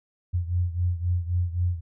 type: beating tone pair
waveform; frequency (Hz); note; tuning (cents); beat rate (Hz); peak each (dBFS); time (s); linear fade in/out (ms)
sine; 87.31 / 91.11; F2 / F#2; 0 / -26; 3.8; -24 / -28; 0.33-1.81; 20
effects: none